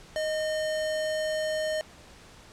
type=tone with sample-and-hold; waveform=sine; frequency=622.3 Hz; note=D#5; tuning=in tune; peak=-26 dBFS; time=0.16-1.81 s; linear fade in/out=0 ms; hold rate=2450 Hz; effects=pink hiss -51 dBFS RMS until 2.52 s + low-pass 8000 Hz 12 dB/octave